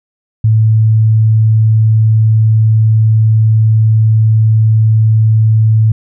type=tone; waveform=sine; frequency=110 Hz; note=A2; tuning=in tune; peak=-5 dBFS; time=0.44-5.92 s; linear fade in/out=5 ms; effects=none